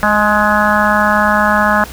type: harmonic tone with a mistuned harmonic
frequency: 210.3 Hz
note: G#3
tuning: 22 cents sharp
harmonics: 1 / 3 / 4 / 5 / 6 / 7 / 8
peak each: -17 / -17 / -17 / -17 / -17 / -17 / -17 dBFS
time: 0.03-1.84 s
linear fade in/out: 0 ms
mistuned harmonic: 3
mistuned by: -15 cents
effects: added 60 Hz sine -32 dBFS peak until 1.92 s + pink hiss -32 dBFS RMS until 1.92 s